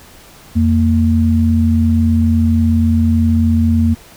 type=tone pair together; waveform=sine; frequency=86 / 229.6 Hz; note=F2 / A#3; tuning=-26 / -26 cents; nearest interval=octave + perfect fourth; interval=1700 cents; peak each=-12 dBFS; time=0.55-3.95 s; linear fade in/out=20 ms; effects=pink hiss -41 dBFS RMS until 4.16 s